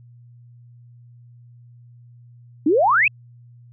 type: exponential sweep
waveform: sine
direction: up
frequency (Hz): 277.2 to 2692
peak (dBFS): -13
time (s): 2.66-3.08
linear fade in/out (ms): 5
effects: added 120 Hz sine -44 dBFS peak until 3.72 s